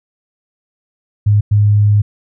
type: tone bursts at uneven times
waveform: sine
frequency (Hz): 103.83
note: G#2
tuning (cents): 0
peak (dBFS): -7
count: 2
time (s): 1.26-1.41 / 1.51-2.02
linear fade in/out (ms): 10
effects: none